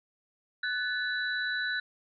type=tone cluster; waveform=sine; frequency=1493 / 1731 / 3942 Hz; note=F#6 / A6 / B7; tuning=+15 / -29 / -4 cents; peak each=-31 / -34 / -37 dBFS; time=0.63-1.8 s; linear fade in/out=5 ms; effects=none